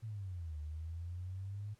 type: exponential two-way sweep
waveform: sine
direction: down then up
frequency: 114.2 to 74.6 to 106 Hz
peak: -40 dBFS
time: 0.02-1.75 s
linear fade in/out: 20 ms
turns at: 0.59 s
effects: pink hiss -71 dBFS RMS until 1.79 s + low-pass 11000 Hz 12 dB/octave